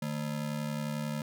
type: ring-modulated tone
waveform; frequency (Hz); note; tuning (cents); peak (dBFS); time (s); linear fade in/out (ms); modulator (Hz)
square; 188.2; F#3; +30; -30; 0.02-1.22; 2; 35.6
effects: none